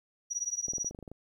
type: tone with tremolo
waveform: sine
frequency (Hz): 5800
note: F#8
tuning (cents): -35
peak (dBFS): -27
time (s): 0.3-0.91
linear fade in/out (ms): 20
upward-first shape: triangle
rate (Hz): 18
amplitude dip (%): 100
type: clicks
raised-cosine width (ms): 2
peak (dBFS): -31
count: 10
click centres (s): 0.683 / 0.735 / 0.782 / 0.846 / 0.91 / 0.948 / 0.989 / 1.027 / 1.078 / 1.116
effects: 11-bit